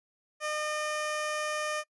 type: tone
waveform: 15% pulse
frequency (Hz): 607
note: D#5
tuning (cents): -43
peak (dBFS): -24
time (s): 0.4-1.84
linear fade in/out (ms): 50
effects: noise-tail reverb RT60 0.1 s tail -23 dB re dry + resampled to 24000 Hz